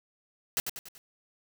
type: noise with echo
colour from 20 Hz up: white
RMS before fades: -28 dBFS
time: 0.57-0.6 s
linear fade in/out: 0 ms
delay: 95 ms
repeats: 4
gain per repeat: -6 dB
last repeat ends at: 0.98 s
effects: none